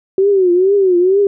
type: tone with vibrato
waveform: sine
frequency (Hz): 376.4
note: F#4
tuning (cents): +30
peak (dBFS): -8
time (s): 0.18-1.27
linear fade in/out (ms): 2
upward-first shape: triangle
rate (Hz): 2.2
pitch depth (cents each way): 150
effects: none